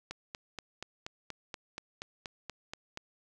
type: click train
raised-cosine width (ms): 0.2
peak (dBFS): -22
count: 13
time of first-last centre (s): 0.11-2.974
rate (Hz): 4.19
effects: none